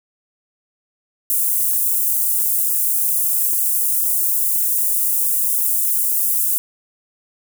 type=high-pass noise; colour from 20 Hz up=white; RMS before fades=-18 dBFS; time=1.3-6.58 s; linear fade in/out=0 ms; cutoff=9100 Hz; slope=24 dB/octave; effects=none